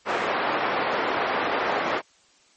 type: band-pass noise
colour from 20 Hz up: pink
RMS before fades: -25 dBFS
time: 0.05-2.02 s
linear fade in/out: 50 ms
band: 470 to 1800 Hz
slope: 12 dB/octave
effects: white hiss -59 dBFS RMS until 2.56 s + MP3 32 kbps